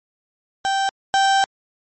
35% pulse tone pair in turn, 781 / 781 Hz, G5 / G5, -7 / -7 cents, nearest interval unison, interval 0 cents, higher neither, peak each -16 / -12 dBFS, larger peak second, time 0.65-0.89 / 1.14-1.44 s, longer second, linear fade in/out 0 ms, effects MP3 32 kbps

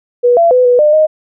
sine tone with pitch steps, 486.8 / 677 / 502 / 491 / 601 / 621 Hz, B4 / E5 / B4 / B4 / D5 / D#5, -25 / +46 / +28 / -10 / +40 / -3 cents, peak -5 dBFS, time 0.23-1.07 s, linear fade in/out 20 ms, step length 140 ms, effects none

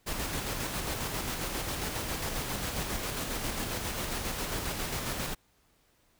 pink noise with tremolo, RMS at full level -33 dBFS, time 0.06-5.35 s, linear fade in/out 20 ms, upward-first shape square, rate 7.4 Hz, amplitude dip 30%, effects pink hiss -68 dBFS RMS until 6.19 s

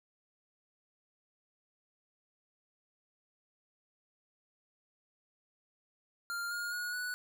square tone with pitch steps, 1396.9 / 1423 / 1449.5 / 1476.5 Hz, F6 / F6 / F#6 / F#6, 0 / +32 / -36 / -4 cents, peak -36 dBFS, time 6.3-7.14 s, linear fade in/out 0 ms, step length 210 ms, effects none

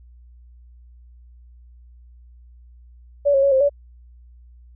sine tone with pitch steps, 572 / 545 / 557 / 528 / 571 Hz, D5 / C#5 / C#5 / C5 / D5, -46 / -29 / +8 / +16 / -49 cents, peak -13 dBFS, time 3.25-3.695 s, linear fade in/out 20 ms, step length 89 ms, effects added 60 Hz sine -44 dBFS peak until 4.75 s

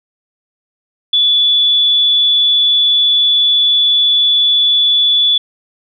sine tone, 3446 Hz, A7, 37 cents flat, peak -8 dBFS, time 1.13-5.38 s, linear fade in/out 5 ms, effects none

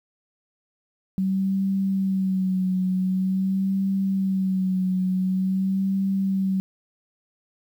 sine tone with vibrato, 189.6 Hz, F#3, 43 cents sharp, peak -20 dBFS, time 1.18-6.6 s, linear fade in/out 0 ms, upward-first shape sine, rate 0.46 Hz, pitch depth 40 cents each way, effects 9-bit

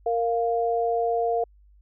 sine tone pair together, 463.5 / 698.5 Hz, A#4 / F5, -10 / 0 cents, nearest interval perfect fifth, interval 710 cents, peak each -24 dBFS, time 0.06-1.44 s, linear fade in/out 5 ms, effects added 50 Hz sine -52 dBFS peak until 1.81 s

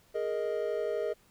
triangle chord, Ab suspended second, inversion none, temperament just, 415.3 / 467.2 / 623 Hz, Ab4 / Bb4 / Eb5, 0 / +4 / +2 cents, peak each -32 dBFS, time 0.14-1.14 s, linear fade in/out 20 ms, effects pink hiss -64 dBFS RMS until 1.3 s

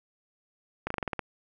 slowing click train, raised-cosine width 0.5 ms, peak -15 dBFS, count 8, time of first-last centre 0.87-1.193 s, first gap 34 ms, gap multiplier 1.1, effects none

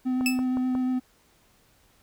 triangle tone with vibrato, 255 Hz, C4, 44 cents flat, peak -21 dBFS, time 0.05-1 s, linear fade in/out 20 ms, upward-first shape sine, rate 8.5 Hz, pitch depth 11 cents each way
click train, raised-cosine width 1 ms, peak -22 dBFS, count 4, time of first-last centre 0.21-0.752 s, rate 5.54 Hz
sawtooth tone with exponential decay, 2623 Hz, E7, 9 cents flat, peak -17 dBFS, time 0.26-0.44 s, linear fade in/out 1 ms, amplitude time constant 37 ms
effects pink hiss -62 dBFS RMS until 2.02 s

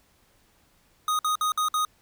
square tone bursts, 1244.5 Hz, D#6, in tune, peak -23 dBFS, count 5, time 1.08-1.85 s, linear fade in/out 2 ms, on 110 ms, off 55 ms, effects pink hiss -63 dBFS RMS until 2.01 s

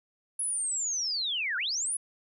sine linear two-way sweep, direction down then up, 10548 to 1365 to 10548 Hz, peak -28 dBFS, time 0.39-1.97 s, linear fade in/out 5 ms, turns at 1.57 s, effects none

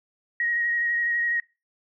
sine tone with vibrato, 1887 Hz, A#6, 21 cents sharp, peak -22 dBFS, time 0.4-1.4 s, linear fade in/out 2 ms, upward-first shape sine, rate 12 Hz, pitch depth 17 cents each way, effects noise-tail reverb RT60 0.3 s tail -25 dB re dry

